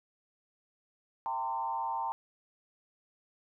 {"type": "tone with frequency modulation", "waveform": "sine", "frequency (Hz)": 909, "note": "A#5", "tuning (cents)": -44, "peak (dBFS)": -31, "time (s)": [1.26, 2.12], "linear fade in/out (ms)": 0, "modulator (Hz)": 122, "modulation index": 0.96, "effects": []}